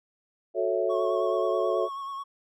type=chord; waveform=sine; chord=F# minor seventh; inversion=none; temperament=equal with one note detuned; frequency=367.7 / 440 / 554.4 / 659.3 Hz; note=F#4 / A4 / C#5 / E5; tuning=-11 / 0 / 0 / 0 cents; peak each=-29 dBFS; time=0.54-1.89 s; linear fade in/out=50 ms
type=tone with vibrato; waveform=triangle; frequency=1100 Hz; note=C#6; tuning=14 cents flat; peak=-31 dBFS; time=0.89-2.24 s; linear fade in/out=20 ms; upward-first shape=sine; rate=9.3 Hz; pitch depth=30 cents each way
effects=none